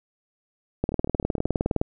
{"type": "two click trains", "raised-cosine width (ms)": 2, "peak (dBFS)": [-9, -23], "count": [20, 8], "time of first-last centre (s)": [[0.84, 1.814], [0.92, 1.458]], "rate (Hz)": [19.5, 13], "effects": []}